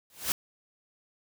white noise with exponential growth, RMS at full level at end -24 dBFS, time 0.1-0.32 s, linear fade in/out 1 ms, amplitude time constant 47 ms, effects none

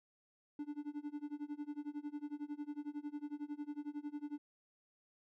triangle tone with tremolo, 293.7 Hz, D4, in tune, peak -36 dBFS, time 0.59-4.38 s, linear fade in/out 2 ms, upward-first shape sine, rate 11 Hz, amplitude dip 95%, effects none

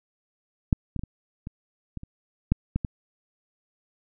clicks, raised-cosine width 5 ms, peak -6 / -18 / -19 / -21 / -22 / -21 / -27 / -7 / -12 / -15 dBFS, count 10, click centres 0.728 / 0.963 / 0.993 / 1.036 / 1.471 / 1.973 / 2.034 / 2.52 / 2.76 / 2.848 s, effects none

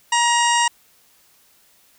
harmonic tone, 947 Hz, A#5, 27 cents sharp, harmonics 1 / 2 / 3 / 4 / 5 / 6 / 7 / 8 / 9, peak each -17 / -22 / -23 / -31 / -36 / -27 / -34 / -26 / -30 dBFS, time 0.12-0.68 s, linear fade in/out 5 ms, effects white hiss -56 dBFS RMS until 1.98 s

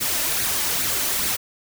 white noise with flanger, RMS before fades -23 dBFS, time 0-1.37 s, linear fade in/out 20 ms, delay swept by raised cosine 0.46 to 3.46 ms, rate 2.4 Hz, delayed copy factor +0.5, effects none

